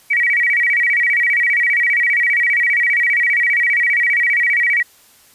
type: tone with vibrato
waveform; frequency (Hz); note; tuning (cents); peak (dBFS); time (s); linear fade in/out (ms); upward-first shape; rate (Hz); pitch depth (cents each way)
sine; 2093; C7; 0; -12; 0.1-4.83; 10; square; 15; 150
effects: white hiss -49 dBFS RMS until 5.34 s + resampled to 32000 Hz